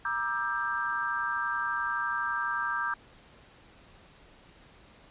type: chord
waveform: sine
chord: E half-diminished seventh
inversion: second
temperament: just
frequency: 949.3 / 1186.7 / 1318.5 / 1582.2 Hz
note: Bb5 / D6 / E6 / G6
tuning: +31 / +18 / 0 / +16 cents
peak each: -36 / -33 / -37 / -31 dBFS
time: 0.05-2.94 s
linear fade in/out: 2 ms
effects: pink hiss -56 dBFS RMS until 5.1 s + resampled to 8000 Hz